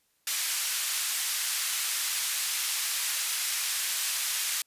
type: band-pass noise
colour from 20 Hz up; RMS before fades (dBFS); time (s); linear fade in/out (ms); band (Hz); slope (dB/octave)
white; -30; 0.27-4.62; 2; 1600 to 12000; 12
effects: white hiss -71 dBFS RMS until 4.66 s + resampled to 32000 Hz